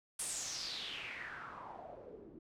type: noise with low-pass filter sweep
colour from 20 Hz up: white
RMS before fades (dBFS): -45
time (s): 0.19-2.39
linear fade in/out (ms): 5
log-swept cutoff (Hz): 9800 to 300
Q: 5.1
effects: none